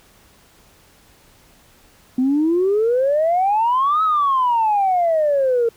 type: exponential two-way sweep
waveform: sine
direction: up then down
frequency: 249.2 to 1300 to 455.1 Hz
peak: -13 dBFS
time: 2.18-5.69 s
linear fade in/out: 5 ms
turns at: 4.03 s
effects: tanh soft clip ceiling -10 dBFS + pink hiss -52 dBFS RMS until 5.76 s